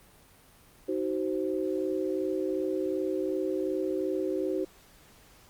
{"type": "chord", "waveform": "sine", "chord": "C diminished", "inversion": "first", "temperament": "just", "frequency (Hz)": [314, 376.7, 523.3], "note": ["Eb4", "Gb4", "C5"], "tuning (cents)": [16, 31, 0], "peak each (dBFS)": [-32, -30, -34], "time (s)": [0.88, 4.65], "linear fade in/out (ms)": 10, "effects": ["pink hiss -57 dBFS RMS until 5.49 s", "Opus 32 kbps"]}